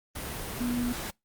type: tone in noise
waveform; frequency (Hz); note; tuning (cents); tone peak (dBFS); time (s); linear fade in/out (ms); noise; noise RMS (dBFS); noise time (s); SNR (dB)
sine; 242.9; B3; -29; -27; 0.6-0.93; 10; pink; -36; 0.15-1.11; +6
effects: noise-tail reverb RT60 0.2 s tail -26 dB re dry + Opus 32 kbps